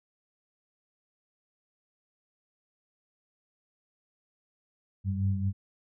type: tone cluster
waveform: sine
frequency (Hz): 95.9 / 100.2 / 194.6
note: G2 / G2 / G3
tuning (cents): -37 / +38 / -12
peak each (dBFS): -27 / -33 / -33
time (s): 5.04-5.53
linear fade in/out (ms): 50
effects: none